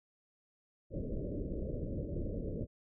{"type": "low-pass noise", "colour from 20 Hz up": "pink", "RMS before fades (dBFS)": -38, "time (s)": [0.9, 2.67], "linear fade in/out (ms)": 50, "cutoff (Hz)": 590, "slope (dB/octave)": 96, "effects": []}